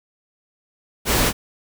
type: noise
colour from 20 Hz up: pink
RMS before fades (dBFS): -18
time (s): 1.05-1.33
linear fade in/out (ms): 50
effects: none